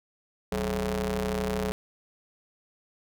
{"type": "ring-modulated tone", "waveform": "sawtooth", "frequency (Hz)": 117.1, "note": "A#2", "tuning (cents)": 8, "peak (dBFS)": -20, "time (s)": [0.52, 1.72], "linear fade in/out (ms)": 0, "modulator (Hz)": 309, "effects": []}